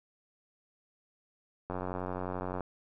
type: click train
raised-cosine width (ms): 1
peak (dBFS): -22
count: 84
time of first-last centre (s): 1.7-2.607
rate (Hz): 91.5
effects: none